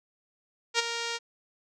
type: tone with ADSR envelope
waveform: 5% pulse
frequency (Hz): 466.2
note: A#4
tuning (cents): 0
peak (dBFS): -9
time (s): 0.74-1.19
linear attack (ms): 50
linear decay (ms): 19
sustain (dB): -10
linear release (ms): 34
effects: resampled to 22050 Hz